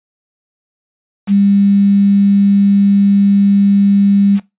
sine tone with quantisation, 200 Hz, G3, 35 cents sharp, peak -7 dBFS, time 1.27-4.4 s, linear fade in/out 50 ms, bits 5, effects noise-tail reverb RT60 0.2 s tail -19 dB re dry + resampled to 8000 Hz

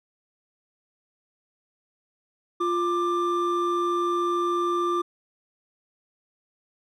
triangle tone pair together, 349.2 / 1184.4 Hz, F4 / D6, 0 / +14 cents, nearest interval octave + major sixth, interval 2114 cents, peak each -23 dBFS, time 2.6-5.02 s, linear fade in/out 10 ms, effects none

